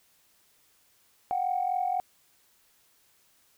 sine tone pair together, 728 / 771.9 Hz, F#5 / G5, -28 / -27 cents, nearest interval minor second, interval 101 cents, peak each -27 / -29 dBFS, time 1.31-2 s, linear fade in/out 0 ms, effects tanh soft clip ceiling -18 dBFS + white hiss -65 dBFS RMS until 3.57 s

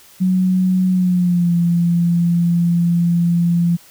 sine tone with pitch glide, 185 to 171.62 Hz, F#3 to F3, 0 to -30 cents, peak -12 dBFS, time 0.2-3.77 s, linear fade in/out 20 ms, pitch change -130 cents, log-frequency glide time 0.9-1.54 s, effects white hiss -46 dBFS RMS until 3.9 s

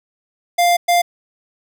square tone bursts at uneven times, 698.5 Hz, F5, in tune, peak -12 dBFS, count 2, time 0.58-0.77 / 0.88-1.02 s, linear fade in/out 10 ms, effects none

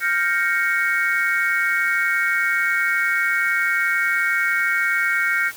sine chord, G half-diminished seventh, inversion third, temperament equal, 1396.9 / 1568 / 1864.7 / 2217 Hz, F6 / G6 / Bb6 / Db7, 0 / 0 / 0 / 0 cents, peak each -23 dBFS, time 0-5.52 s, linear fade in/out 50 ms, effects white hiss -40 dBFS RMS until 5.56 s

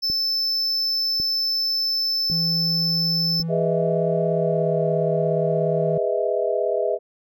triangle tone, 5274 Hz, E8, in tune, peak -19 dBFS, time 0.02-3.43 s, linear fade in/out 20 ms
click train, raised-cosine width 3 ms, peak -20 dBFS, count 4, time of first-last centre 0.1-3.4 s, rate 0.909 Hz
triangle tone with pitch glide, 164.81 to 159.29 Hz, E3 to D#3, 0 to +41 cents, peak -22 dBFS, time 2.31-5.98 s, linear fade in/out 5 ms, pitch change -59 cents, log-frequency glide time 4.31-4.77 s
sine chord, E major seventh, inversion first, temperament equal with one note detuned, 410.3 / 493.9 / 622.3 / 659.3 Hz, G#4 / B4 / D#5 / E5, -21 / 0 / 0 / 0 cents, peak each -25 dBFS, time 3.48-6.99 s, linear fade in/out 50 ms
effects none

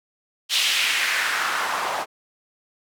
white noise with band-pass filter sweep, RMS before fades -23 dBFS, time 0.49-2.06 s, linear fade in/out 50 ms, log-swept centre 3500 to 760 Hz, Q 2, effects none

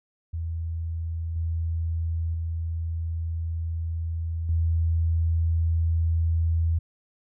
sine tone with level steps, 82.41 Hz, E2, in tune, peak -27 / -24 / -26 / -20 dBFS, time 0.33-6.79 s, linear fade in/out 10 ms, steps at 1.36 / 2.34 / 4.49 s, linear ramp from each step 2 ms, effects none

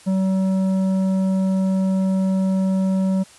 sine tone with tanh clipping, 190 Hz, F#3, 46 cents sharp, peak -18 dBFS, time 0.06-3.24 s, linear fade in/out 20 ms, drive 9 dB, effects white hiss -47 dBFS RMS until 3.38 s + resampled to 24000 Hz

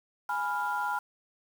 sine chord, F diminished, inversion first, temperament equal, 830.6 / 987.8 / 1396.9 Hz, Ab5 / Cb6 / F6, 0 / 0 / 0 cents, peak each -32 dBFS, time 0.29-0.99 s, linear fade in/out 5 ms, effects tanh soft clip ceiling -20 dBFS + 8-bit

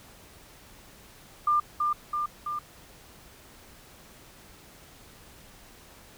sine tone with echo, 1198 Hz, D6, 34 cents sharp, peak -20 dBFS, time 1.47-1.6 s, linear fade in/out 5 ms, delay 330 ms, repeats 3, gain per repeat -3 dB, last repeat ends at 2.59 s, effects pink hiss -52 dBFS RMS until 6.17 s

